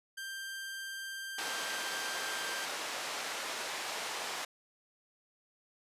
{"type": "tone", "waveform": "sawtooth", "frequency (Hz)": 1579, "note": "G6", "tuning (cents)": 12, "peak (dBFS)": -36, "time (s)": [0.17, 2.66], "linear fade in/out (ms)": 10}
{"type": "band-pass noise", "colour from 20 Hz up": "pink", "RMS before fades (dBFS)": -39, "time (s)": [1.38, 4.45], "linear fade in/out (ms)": 5, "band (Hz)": [630, 7600], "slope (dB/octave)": 12}
{"effects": ["resampled to 32000 Hz"]}